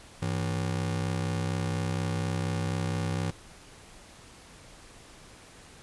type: ring-modulated tone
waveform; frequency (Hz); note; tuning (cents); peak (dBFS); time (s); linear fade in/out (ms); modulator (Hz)
40% pulse; 130.81; C3; 0; -24; 0.22-3.31; 5; 32.1
effects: pink hiss -51 dBFS RMS until 5.82 s + resampled to 24000 Hz